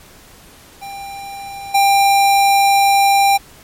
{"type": "tone with level steps", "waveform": "square", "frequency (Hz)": 794, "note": "G5", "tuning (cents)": 22, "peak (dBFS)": [-28, -10], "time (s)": [0.81, 3.38], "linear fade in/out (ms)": 20, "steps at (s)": 1.74, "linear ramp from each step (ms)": 10, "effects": ["pink hiss -43 dBFS RMS until 3.63 s", "MP3 64 kbps"]}